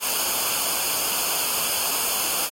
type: noise with comb filter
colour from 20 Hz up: white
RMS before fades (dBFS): -24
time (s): 0-2.5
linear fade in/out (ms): 50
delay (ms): 0.52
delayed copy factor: -0.7
effects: AAC 48 kbps